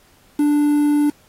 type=tone with quantisation; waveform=triangle; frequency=293.7 Hz; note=D4; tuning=in tune; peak=-11 dBFS; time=0.39-1.1 s; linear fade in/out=5 ms; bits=6; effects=pink hiss -54 dBFS RMS until 1.28 s + AAC 48 kbps